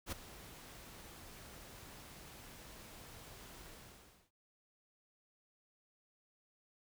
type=noise with ADSR envelope; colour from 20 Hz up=pink; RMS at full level=-40 dBFS; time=0.06-4.31 s; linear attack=62 ms; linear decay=10 ms; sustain=-14 dB; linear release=630 ms; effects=none